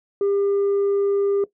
sine tone, 400 Hz, G4, 35 cents sharp, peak -15 dBFS, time 0.21-1.44 s, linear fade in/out 2 ms, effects noise-tail reverb RT60 0.1 s tail -17 dB re dry + tanh soft clip ceiling -16 dBFS

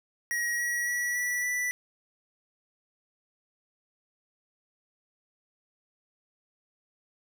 square tone with pitch steps, 1901 / 1918.7 / 1936.5 / 1954.4 / 1972.6 Hz, A#6 / A#6 / B6 / B6 / B6, +33 / +49 / -35 / -19 / -3 cents, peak -28 dBFS, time 0.31-1.71 s, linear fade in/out 0 ms, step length 280 ms, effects none

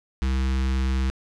square tone with notch filter, 65.41 Hz, C2, in tune, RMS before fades -23 dBFS, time 0.22-1.1 s, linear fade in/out 0 ms, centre 610 Hz, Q 0.85, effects low-pass 6000 Hz 12 dB/octave

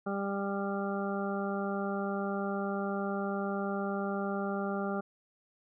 harmonic tone, 198.4 Hz, G3, 21 cents sharp, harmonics 1 / 2 / 3 / 4 / 6 / 7, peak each -34 / -37 / -39 / -40 / -42 / -42 dBFS, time 0.06-5.01 s, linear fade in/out 10 ms, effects none

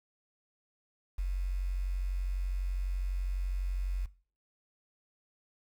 sine tone with quantisation, 46 Hz, F#1, 9 cents flat, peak -29 dBFS, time 1.18-4.06 s, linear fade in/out 10 ms, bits 9, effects noise-tail reverb RT60 0.4 s tail -19 dB re dry

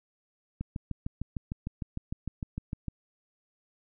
click train, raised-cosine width 5 ms, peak -21 dBFS, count 16, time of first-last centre 0.61-2.883 s, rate 6.6 Hz, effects none

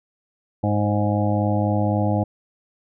harmonic tone with a mistuned harmonic, 103.83 Hz, G#2, in tune, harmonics 1 / 2 / 3 / 5 / 6 / 7 / 8, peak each -21 / -24 / -26 / -28 / -29 / -29 / -30 dBFS, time 0.63-2.24 s, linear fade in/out 10 ms, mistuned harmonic 5, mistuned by +20 cents, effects none

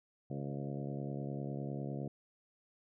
harmonic tone with a mistuned harmonic, 69.9 Hz, C#2, 15 cents sharp, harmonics 2 / 3 / 4 / 5 / 6 / 7 / 8 / 9 / 10, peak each -40 / -44 / -46 / -48 / -50 / -51 / -52 / -53 / -54 dBFS, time 0.3-2.08 s, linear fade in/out 5 ms, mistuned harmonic 8, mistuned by -22 cents, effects none

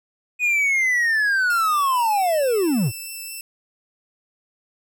triangle linear sweep, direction down, 2493 to 91.3 Hz, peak -15 dBFS, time 0.39-2.92 s, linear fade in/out 50 ms
5% pulse tone with vibrato, 2659 Hz, E7, 14 cents sharp, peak -23 dBFS, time 1.5-3.41 s, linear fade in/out 2 ms, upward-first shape triangle, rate 4.5 Hz, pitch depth 13 cents each way
effects none

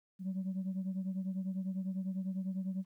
sine beating tone pair, 187.4 / 197.4 Hz, F#3 / G3, +22 / +12 cents, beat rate 10 Hz, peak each -34 / -39 dBFS, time 0.19-2.85 s, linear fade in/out 50 ms, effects tanh soft clip ceiling -31 dBFS + 12-bit

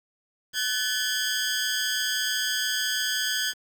15% pulse ring-modulated tone, 1623 Hz, G#6, 40 cents flat, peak -15 dBFS, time 0.53-3.54 s, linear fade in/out 50 ms, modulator 113 Hz, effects 8-bit

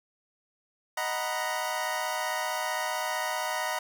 25% pulse chord, B major seventh, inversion first, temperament equal, 622.3 / 740 / 932.3 / 987.8 Hz, D#5 / F#5 / A#5 / B5, 0 / 0 / 0 / 0 cents, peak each -31 dBFS, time 0.97-3.79 s, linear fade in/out 5 ms, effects none

